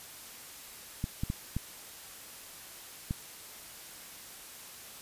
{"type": "clicks", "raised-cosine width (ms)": 5, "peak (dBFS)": -19, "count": 5, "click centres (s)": [1.041, 1.235, 1.301, 1.566, 3.109], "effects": ["white hiss -48 dBFS RMS until 5.01 s", "resampled to 32000 Hz"]}